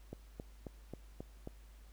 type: click train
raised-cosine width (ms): 2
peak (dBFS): -30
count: 6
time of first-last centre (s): 0.13-1.474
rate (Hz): 3.72
effects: added 51 Hz sine -54 dBFS peak until 1.92 s + pink hiss -67 dBFS RMS until 1.92 s